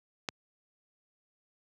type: click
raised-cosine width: 0.2 ms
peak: -14 dBFS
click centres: 0.288 s
effects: high-pass 100 Hz 12 dB/octave